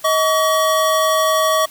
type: tone pair together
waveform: square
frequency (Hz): 632 / 1135.2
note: D#5 / C#6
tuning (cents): +27 / +41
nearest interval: minor seventh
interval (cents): 1014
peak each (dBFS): -17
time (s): 0.04-1.66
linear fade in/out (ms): 10
effects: white hiss -42 dBFS RMS until 1.7 s